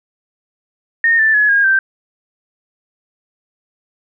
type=tone with pitch steps; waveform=sine; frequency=1838 / 1765.2 / 1695.2 / 1628 / 1563.5 Hz; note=A#6 / A6 / G#6 / G#6 / G6; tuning=-25 / +5 / +35 / -35 / -5 cents; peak=-9 dBFS; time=1.04-1.79 s; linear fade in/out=2 ms; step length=150 ms; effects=none